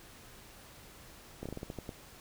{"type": "slowing click train", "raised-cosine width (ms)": 2, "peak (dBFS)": -26, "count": 9, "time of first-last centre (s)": [1.43, 1.892], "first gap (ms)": 26, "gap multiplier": 1.22, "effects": ["pink hiss -54 dBFS RMS until 2.2 s"]}